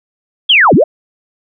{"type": "linear two-way sweep", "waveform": "sine", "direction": "down then up", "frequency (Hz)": [3423, 124.6, 691], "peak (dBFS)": -4, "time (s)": [0.49, 0.84], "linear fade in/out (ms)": 10, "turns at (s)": 0.74, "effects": []}